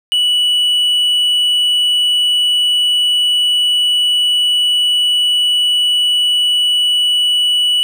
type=tone; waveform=triangle; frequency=2950 Hz; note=F#7; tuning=6 cents flat; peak=-9 dBFS; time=0.12-7.83 s; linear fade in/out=0 ms; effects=none